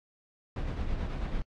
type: noise with tremolo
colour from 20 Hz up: brown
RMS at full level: -30 dBFS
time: 0.56-1.42 s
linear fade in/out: 2 ms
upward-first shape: triangle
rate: 9.1 Hz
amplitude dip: 50%
effects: low-pass 4000 Hz 12 dB/octave + AAC 48 kbps